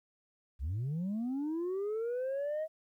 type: linear sweep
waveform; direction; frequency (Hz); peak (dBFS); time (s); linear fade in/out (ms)
sine; up; 58.27 to 640; -30; 0.59-2.68; 50
effects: tanh soft clip ceiling -31 dBFS + 12-bit